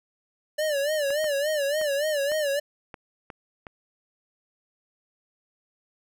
square tone with vibrato, 587.3 Hz, D5, in tune, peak -24 dBFS, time 0.58-2.6 s, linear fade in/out 10 ms, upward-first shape sine, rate 3.5 Hz, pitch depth 110 cents each way
clicks, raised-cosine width 0.5 ms, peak -24 dBFS, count 7, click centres 1.105 / 1.243 / 1.814 / 2.318 / 2.942 / 3.302 / 3.668 s
effects none

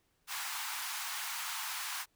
pink high-pass noise, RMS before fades -39 dBFS, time 0.27-2.06 s, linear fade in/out 50 ms, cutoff 850 Hz, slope 48 dB/octave, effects pink hiss -75 dBFS RMS until 2.15 s

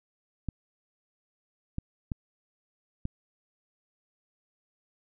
clicks, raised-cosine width 5 ms, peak -19 dBFS, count 4, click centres 0.487 / 1.784 / 2.118 / 3.054 s, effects none

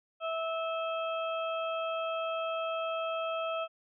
harmonic tone with a mistuned harmonic, 653 Hz, E5, 17 cents flat, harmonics 1 / 2 / 4 / 5, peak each -33 / -36 / -42 / -45 dBFS, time 0.2-3.68 s, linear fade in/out 50 ms, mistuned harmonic 5, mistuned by -33 cents, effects none

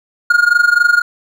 triangle tone with amplitude modulation, 1425 Hz, F6, 34 cents sharp, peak -3 dBFS, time 0.3-1.02 s, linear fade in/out 5 ms, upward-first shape sine, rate 23.8 Hz, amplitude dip 85%, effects none

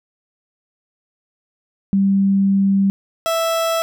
sine / 30% pulse tone pair in turn, 196 / 659.3 Hz, G3 / E5, 0 / 0 cents, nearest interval octave + major sixth, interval 2100 cents, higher second, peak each -12 / -14 dBFS, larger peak first, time 1.93-2.9 / 3.26-3.82 s, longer first, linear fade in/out 0 ms, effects none

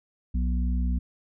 harmonic tone, 61.2 Hz, B1, 15 cents flat, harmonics 1 / 3 / 4, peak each -23 / -33 / -35 dBFS, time 0.34-0.99 s, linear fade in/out 10 ms, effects none

